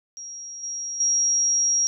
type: tone with level steps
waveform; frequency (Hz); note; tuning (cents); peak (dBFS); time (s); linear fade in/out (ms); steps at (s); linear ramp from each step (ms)
sine; 5650; F8; +19; -34 / -28 / -18; 0.17-1.87; 0; 0.63 / 1; 5
effects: none